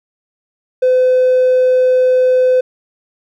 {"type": "tone", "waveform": "triangle", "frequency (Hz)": 509, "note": "C5", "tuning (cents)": -48, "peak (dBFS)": -5, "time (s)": [0.82, 2.61], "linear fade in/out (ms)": 10, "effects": ["tanh soft clip ceiling -4 dBFS"]}